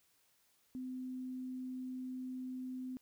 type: tone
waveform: sine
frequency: 255.9 Hz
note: C4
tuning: 38 cents flat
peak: -40 dBFS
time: 0.75-2.97 s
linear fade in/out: 0 ms
effects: white hiss -73 dBFS RMS until 3.01 s